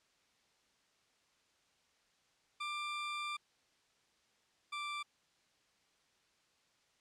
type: tone pair in turn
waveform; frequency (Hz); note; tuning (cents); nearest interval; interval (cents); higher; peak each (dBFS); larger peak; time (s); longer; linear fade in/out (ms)
20% pulse; 1186 / 1175.1; D6 / D6; +17 / +1; unison; 16; first; -33 / -34; first; 2.6-3.37 / 4.72-5.03; first; 10
effects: white hiss -73 dBFS RMS until 7 s + low-pass 6000 Hz 12 dB/octave